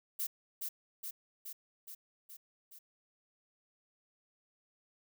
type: noise with echo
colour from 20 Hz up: violet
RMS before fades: -36 dBFS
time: 0.19-0.27 s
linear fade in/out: 10 ms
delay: 420 ms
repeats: 6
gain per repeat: -3 dB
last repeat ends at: 2.79 s
effects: none